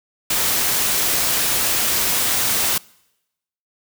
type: noise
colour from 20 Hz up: white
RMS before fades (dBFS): -19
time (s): 0.3-2.78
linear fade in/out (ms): 5
effects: noise-tail reverb RT60 0.9 s tail -25 dB re dry